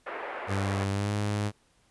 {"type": "band-pass noise", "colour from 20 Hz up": "pink", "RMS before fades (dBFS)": -37, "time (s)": [0.06, 0.85], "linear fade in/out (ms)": 10, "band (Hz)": [420, 2100], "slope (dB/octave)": 24}
{"type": "tone with pitch glide", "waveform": "sawtooth", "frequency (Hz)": [98.4, 103.65], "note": ["G2", "G#2"], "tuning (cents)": [7, -3], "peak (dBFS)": -23, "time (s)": [0.47, 1.52], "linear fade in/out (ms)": 50, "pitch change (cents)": 90, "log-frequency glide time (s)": [0.9, 1.12]}
{"effects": ["pink hiss -66 dBFS RMS until 1.9 s", "resampled to 24000 Hz"]}